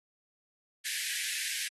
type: high-pass noise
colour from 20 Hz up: pink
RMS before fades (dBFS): -35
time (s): 0.84-1.69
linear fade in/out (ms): 20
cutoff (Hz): 1600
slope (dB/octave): 96
effects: AAC 32 kbps